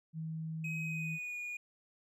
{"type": "tone", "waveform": "sine", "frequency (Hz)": 160, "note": "D#3", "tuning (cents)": 49, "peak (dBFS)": -37, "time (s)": [0.13, 1.19], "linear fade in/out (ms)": 50}
{"type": "tone with pitch glide", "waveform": "triangle", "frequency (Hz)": [2532, 2443], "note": ["D#7", "D#7"], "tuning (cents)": [30, -32], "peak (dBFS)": -37, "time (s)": [0.64, 1.57], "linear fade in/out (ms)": 5, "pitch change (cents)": -62, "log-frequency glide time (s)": [0.82, 1.39]}
{"effects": []}